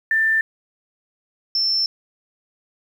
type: tone pair in turn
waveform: sine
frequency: 1781 / 5351 Hz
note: A6 / E8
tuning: +21 / +25 cents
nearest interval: octave + perfect fifth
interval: 1904 cents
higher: second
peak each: -15 / -17 dBFS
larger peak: first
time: 0.11-0.41 / 1.55-1.86 s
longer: second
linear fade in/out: 2 ms
effects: 8-bit